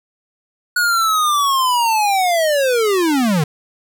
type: linear sweep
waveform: square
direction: down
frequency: 1464 to 141 Hz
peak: -14 dBFS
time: 0.76-3.44 s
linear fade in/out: 5 ms
effects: none